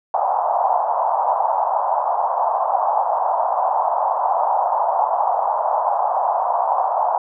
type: band-pass noise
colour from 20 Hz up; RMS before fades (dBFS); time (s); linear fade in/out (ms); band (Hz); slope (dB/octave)
pink; -19; 0.14-7.18; 2; 680 to 980; 48
effects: none